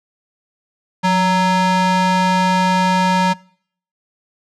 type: ring-modulated tone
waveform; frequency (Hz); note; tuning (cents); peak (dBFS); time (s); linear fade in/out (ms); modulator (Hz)
square; 373.9; F#4; +18; -10; 1.03-3.34; 20; 555
effects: noise-tail reverb RT60 0.6 s tail -24 dB re dry + low-pass 6000 Hz 12 dB/octave